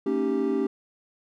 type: chord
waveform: triangle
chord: Eb dominant seventh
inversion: second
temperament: equal with one note detuned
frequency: 227.1 / 277.2 / 311.1 / 392 Hz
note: Bb3 / Db4 / Eb4 / G4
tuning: -45 / 0 / 0 / 0 cents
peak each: -29 / -25 / -30 / -24 dBFS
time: 0.06-0.67 s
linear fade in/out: 5 ms
effects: none